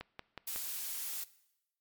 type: click train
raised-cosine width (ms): 0.3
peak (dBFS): -26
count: 4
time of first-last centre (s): 0.01-0.56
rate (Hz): 5.45
type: noise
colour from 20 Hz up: blue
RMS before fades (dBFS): -39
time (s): 0.47-1.24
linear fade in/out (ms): 5
effects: noise-tail reverb RT60 0.9 s tail -19 dB re dry + MP3 96 kbps